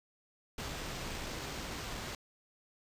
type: noise with sample-and-hold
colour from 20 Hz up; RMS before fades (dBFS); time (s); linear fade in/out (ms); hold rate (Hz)
pink; -41; 0.58-2.15; 2; 11025
effects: resampled to 32000 Hz